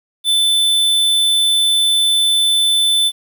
square tone, 3520 Hz, A7, in tune, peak -12 dBFS, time 0.24-3.12 s, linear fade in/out 50 ms, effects 8-bit

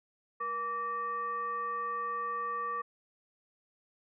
sine tone with frequency modulation, 1158 Hz, D6, 25 cents flat, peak -32 dBFS, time 0.4-2.82 s, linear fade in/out 10 ms, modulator 681 Hz, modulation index 0.56, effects none

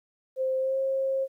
sine tone with pitch glide, 523.3 to 535.5 Hz, C5 to C5, 0 to +40 cents, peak -24 dBFS, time 0.36-1.28 s, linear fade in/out 50 ms, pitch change +40 cents, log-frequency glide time 0.58-0.78 s, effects 11-bit

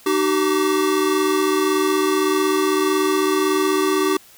square tone cluster, 305.1 / 381.1 / 1165 Hz, D#4 / G4 / D6, -34 / -49 / -14 cents, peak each -22 / -19 / -27 dBFS, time 0.06-4.17 s, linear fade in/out 5 ms, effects white hiss -48 dBFS RMS until 4.37 s

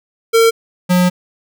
square tone pair in turn, 455.3 / 179.96 Hz, A#4 / F#3, -41 / -48 cents, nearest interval octave + major third, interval 1607 cents, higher first, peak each -8 / -10 dBFS, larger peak first, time 0.33-0.51 / 0.89-1.1 s, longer second, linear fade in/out 20 ms, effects none

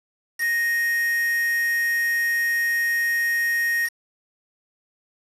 triangle tone with quantisation, 1864.7 Hz, A#6, in tune, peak -18 dBFS, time 0.38-3.9 s, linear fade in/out 50 ms, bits 5, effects resampled to 32000 Hz

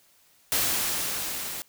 white noise with level ramp, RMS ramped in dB -24 to -35 dBFS, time 0.52-1.62 s, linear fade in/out 0 ms, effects white hiss -61 dBFS RMS until 1.68 s

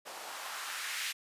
blue noise with band-pass filter sweep, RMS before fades -40 dBFS, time 0.05-1.13 s, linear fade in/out 20 ms, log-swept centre 590 to 2300 Hz, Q 1.6, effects resampled to 32000 Hz

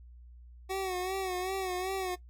25% pulse tone with vibrato, 373.6 Hz, F#4, 17 cents sharp, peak -28 dBFS, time 0.69-2.16 s, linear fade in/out 20 ms, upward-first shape sine, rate 2.6 Hz, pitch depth 61 cents each way, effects noise-tail reverb RT60 0.1 s tail -17 dB re dry + added 60 Hz sine -49 dBFS peak until 2.29 s

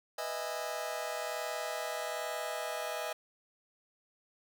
sawtooth chord, E major seventh, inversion second, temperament just, 494.4 / 618.1 / 659.3 / 824.1 Hz, B4 / D#5 / E5 / G#5, +2 / -12 / 0 / -14 cents, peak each -40 / -35 / -37 / -38 dBFS, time 0.18-3.13 s, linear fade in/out 5 ms, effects none

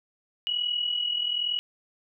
sine tone pair together, 2914 / 2955 Hz, F#7 / F#7, -27 / -3 cents, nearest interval unison, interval 24 cents, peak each -26 / -32 dBFS, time 0.47-1.59 s, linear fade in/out 0 ms, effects none

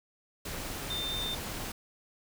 sine tone in noise, 3602 Hz, A7, 40 cents sharp, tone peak -33 dBFS, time 0.9-1.35 s, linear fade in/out 5 ms, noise pink, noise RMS -38 dBFS, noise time 0.45-1.72 s, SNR +2 dB, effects none

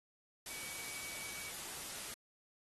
sine tone in noise, 2267 Hz, C#7, 38 cents sharp, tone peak -50 dBFS, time 0.49-1.5 s, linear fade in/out 2 ms, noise white, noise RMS -45 dBFS, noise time 0.46-2.14 s, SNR -8 dB, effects AAC 32 kbps

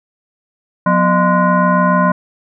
sine tone with frequency modulation, 607 Hz, D#5, 43 cents flat, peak -9 dBFS, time 0.86-2.12 s, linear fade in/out 5 ms, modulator 427 Hz, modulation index 1.7, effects none

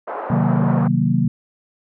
pink band-pass noise, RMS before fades -27 dBFS, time 0.07-0.88 s, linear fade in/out 10 ms, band 470 to 1200 Hz, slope 24 dB/octave
sine chord, C half-diminished seventh, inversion none, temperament equal with one note detuned, 130.81 / 155.56 / 185 / 232.4 Hz, C3 / Eb3 / Gb3 / Bb3, 0 / 0 / 0 / -5 cents, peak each -20 dBFS, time 0.3-1.28 s, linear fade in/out 5 ms
effects none

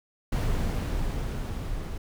brown noise with level ramp, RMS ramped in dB -25 to -34 dBFS, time 0.32-1.98 s, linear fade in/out 5 ms, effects none

